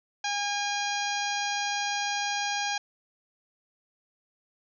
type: harmonic tone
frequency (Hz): 814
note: G#5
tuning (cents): -35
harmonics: 1 / 2 / 3 / 4 / 5 / 6 / 7 / 8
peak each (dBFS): -31 / -34 / -36 / -37 / -38 / -39 / -39 / -40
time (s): 0.24-2.78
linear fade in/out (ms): 5
effects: none